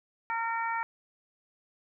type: harmonic tone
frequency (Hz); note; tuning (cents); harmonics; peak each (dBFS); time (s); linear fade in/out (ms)
458.1; A#4; -30; 2 / 3 / 4 / 5; -31 / -35 / -37 / -39; 0.3-0.83; 0
effects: none